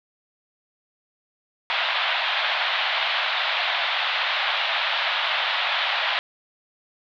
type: band-pass noise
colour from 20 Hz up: white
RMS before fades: -24 dBFS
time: 1.7-6.19 s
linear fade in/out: 0 ms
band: 620 to 3800 Hz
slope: 48 dB/octave
effects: none